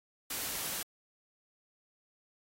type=noise; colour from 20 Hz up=white; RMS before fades=-37 dBFS; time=0.3-0.83 s; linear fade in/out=5 ms; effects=AAC 48 kbps